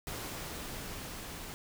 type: noise with level ramp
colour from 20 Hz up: pink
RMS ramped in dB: -40 to -44 dBFS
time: 0.07-1.54 s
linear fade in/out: 0 ms
effects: none